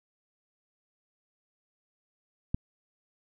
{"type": "click", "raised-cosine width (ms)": 5, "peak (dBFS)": -15, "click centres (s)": 2.545, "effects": []}